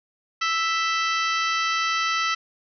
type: harmonic tone with a mistuned harmonic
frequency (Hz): 659.3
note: E5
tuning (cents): 0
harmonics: 2 / 3 / 4 / 5 / 6 / 7 / 8 / 9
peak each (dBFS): -24 / -28 / -30 / -32 / -34 / -35 / -36 / -37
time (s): 0.41-2.35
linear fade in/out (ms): 10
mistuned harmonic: 5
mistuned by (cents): -81
effects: none